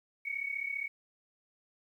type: tone pair together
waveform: sine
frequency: 2217 / 2252 Hz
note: C#7 / C#7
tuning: 0 / +27 cents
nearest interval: unison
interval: 27 cents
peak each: -36 / -37 dBFS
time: 0.25-0.88 s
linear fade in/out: 10 ms
effects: 11-bit